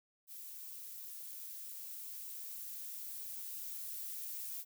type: noise with level ramp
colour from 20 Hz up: violet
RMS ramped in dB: -49 to -43 dBFS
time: 0.27-4.65 s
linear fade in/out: 50 ms
effects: none